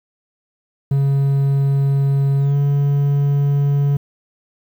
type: tone with pitch glide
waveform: triangle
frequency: 138.59 to 141.99 Hz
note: C#3 to C#3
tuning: 0 to +42 cents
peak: -11 dBFS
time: 0.91-3.97 s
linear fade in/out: 5 ms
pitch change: +42 cents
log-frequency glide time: 2.38-2.56 s
effects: 8-bit